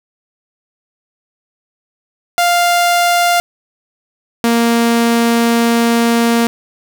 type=tone pair in turn; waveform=sawtooth; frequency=698.5 / 233.1 Hz; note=F5 / A#3; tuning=0 / 0 cents; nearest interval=octave + perfect fifth; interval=1900 cents; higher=first; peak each=-6 dBFS; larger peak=neither; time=2.38-3.4 / 4.44-6.47 s; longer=second; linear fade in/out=0 ms; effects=7-bit